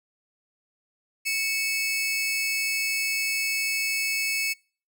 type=tone pair together; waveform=sawtooth; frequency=2217 / 2606 Hz; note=C#7 / E7; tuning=0 / -20 cents; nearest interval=minor third; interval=280 cents; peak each=-24 dBFS; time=1.25-4.54 s; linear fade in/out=20 ms; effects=noise-tail reverb RT60 0.4 s tail -26 dB re dry